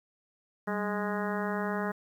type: harmonic tone with a mistuned harmonic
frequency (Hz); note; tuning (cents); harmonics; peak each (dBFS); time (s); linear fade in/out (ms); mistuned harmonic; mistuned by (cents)
207.7; G#3; 0; 1 / 2 / 3 / 4 / 5 / 6 / 7 / 8 / 9; -33 / -36 / -38 / -39 / -40 / -41 / -41 / -42 / -43; 0.67-1.92; 10; 1; -98
effects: 10-bit